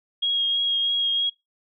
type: tone with vibrato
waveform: sine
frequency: 3276 Hz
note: G#7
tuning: 24 cents flat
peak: -20 dBFS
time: 0.22-1.3 s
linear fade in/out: 10 ms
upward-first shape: triangle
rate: 3.1 Hz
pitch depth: 17 cents each way
effects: noise-tail reverb RT60 0.2 s tail -25 dB re dry